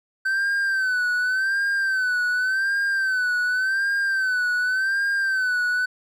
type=tone with vibrato; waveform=triangle; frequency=1537 Hz; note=G6; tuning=35 cents flat; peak=-18 dBFS; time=0.25-5.86 s; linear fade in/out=10 ms; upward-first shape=sine; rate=0.88 Hz; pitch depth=79 cents each way; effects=none